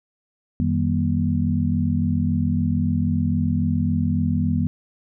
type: tone cluster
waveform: sine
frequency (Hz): 89.9 / 156.8 / 196.7 / 240.4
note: F#2 / D#3 / G3 / B3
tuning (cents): -49 / +14 / +6 / -46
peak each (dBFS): -23 / -24 / -25 / -23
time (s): 0.6-4.67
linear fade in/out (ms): 0
effects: none